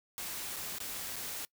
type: noise with dropouts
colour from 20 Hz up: white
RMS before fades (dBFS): -40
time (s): 0.18-1.45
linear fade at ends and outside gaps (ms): 0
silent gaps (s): 0.561-0.565 / 0.784-0.803 / 1.159-1.164
effects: noise-tail reverb RT60 0.1 s tail -23 dB re dry